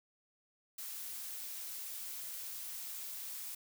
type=noise; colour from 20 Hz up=blue; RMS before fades=-44 dBFS; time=0.78-3.55 s; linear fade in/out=5 ms; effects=none